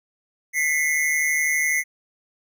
square tone pair together, 2004 / 2156 Hz, B6 / C#7, +25 / -49 cents, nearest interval minor second, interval 126 cents, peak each -22 / -24 dBFS, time 0.53-1.84 s, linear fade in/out 50 ms, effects none

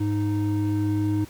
triangle tone pair together, 103.52 / 310.2 Hz, G#2 / D#4, -5 / -5 cents, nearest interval octave + perfect fifth, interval 1900 cents, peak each -22 dBFS, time 0-1.25 s, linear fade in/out 10 ms, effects pink hiss -48 dBFS RMS until 1.29 s

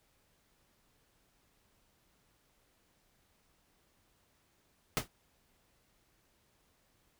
pink noise with exponential decay, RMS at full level -27 dBFS, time 4.97-5.08 s, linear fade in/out 0 ms, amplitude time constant 23 ms, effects pink hiss -72 dBFS RMS until 7.19 s

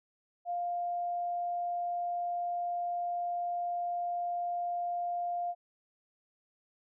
sine tone, 701 Hz, F5, 6 cents sharp, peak -31 dBFS, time 0.45-5.55 s, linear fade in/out 50 ms, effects none

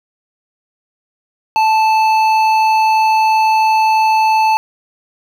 triangle tone with hard clipping, 877 Hz, A5, 6 cents flat, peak -11 dBFS, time 1.56-4.57 s, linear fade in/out 0 ms, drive 13 dB, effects none

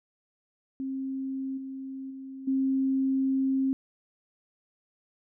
sine tone with level steps, 266.9 Hz, C4, 35 cents sharp, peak -30 / -35 / -38 / -23 dBFS, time 0.8-3.73 s, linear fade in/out 0 ms, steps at 1.57 / 2.1 / 2.47 s, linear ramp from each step 10 ms, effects none

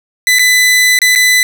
sawtooth tone with dropouts, 2000 Hz, B6, 21 cents sharp, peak -3 dBFS, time 0.27-1.43 s, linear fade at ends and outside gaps 1 ms, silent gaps 0.387-0.393 / 0.989-1.017 / 1.152-1.158 s, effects none

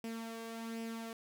sawtooth tone with flanger, 227.4 Hz, A#3, 43 cents flat, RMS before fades -43 dBFS, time 0.04-1.13 s, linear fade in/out 2 ms, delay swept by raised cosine 0.37 to 1.87 ms, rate 1.3 Hz, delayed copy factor +0.5, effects none

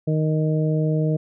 harmonic tone, 155.5 Hz, D#3, 1 cent flat, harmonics 1 / 2 / 3 / 4, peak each -19 / -27 / -27 / -30 dBFS, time 0.07-1.17 s, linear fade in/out 10 ms, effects none

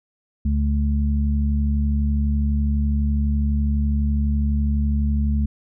harmonic tone, 72 Hz, D2, 34 cents flat, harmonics 1 / 2 / 3, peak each -18 / -31 / -24 dBFS, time 0.45-5.46 s, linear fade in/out 5 ms, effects none

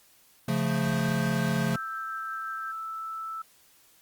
square chord, Db augmented, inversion none, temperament equal, 138.59 / 174.61 / 220 Hz, Db3 / F3 / A3, 0 / 0 / 0 cents, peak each -30 dBFS, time 0.48-1.76 s, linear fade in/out 5 ms
sine tone with tremolo, 1572 Hz, G6, 4 cents sharp, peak -36 dBFS, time 0.68-2.72 s, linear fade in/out 10 ms, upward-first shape triangle, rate 5.6 Hz, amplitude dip 35%
sine tone, 1318.5 Hz, E6, in tune, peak -33 dBFS, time 1.74-3.42 s, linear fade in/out 5 ms
effects white hiss -60 dBFS RMS until 4.01 s + Opus 48 kbps

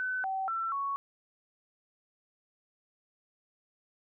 sine tone with pitch steps, 1511 / 767 / 1342 / 1112 Hz, F#6 / G5 / E6 / C#6, +36 / -38 / +31 / +5 cents, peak -30 dBFS, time 0-0.96 s, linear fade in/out 0 ms, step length 240 ms, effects none

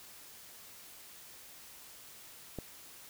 click, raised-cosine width 2 ms, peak -25 dBFS, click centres 2.587 s, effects white hiss -53 dBFS RMS until 3.09 s

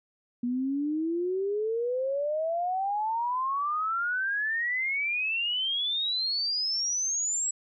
sine exponential sweep, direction up, 238.9 to 7800 Hz, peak -26 dBFS, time 0.43-7.51 s, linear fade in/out 5 ms, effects none

